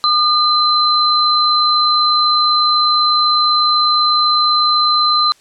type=tone pair together; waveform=sine; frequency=1210 / 4064 Hz; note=D#6 / B7; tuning=-49 / +49 cents; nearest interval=octave + major sixth; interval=2098 cents; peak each=-13 dBFS; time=0.04-5.32 s; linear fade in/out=0 ms; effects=white hiss -50 dBFS RMS until 5.4 s + low-pass 8000 Hz 12 dB/octave